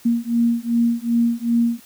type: beating tone pair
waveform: sine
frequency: 233.1 / 235.7 Hz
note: A#3 / A#3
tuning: 0 / +19 cents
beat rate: 2.6 Hz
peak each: -19 dBFS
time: 0.05-1.8 s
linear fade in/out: 10 ms
effects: white hiss -48 dBFS RMS until 1.85 s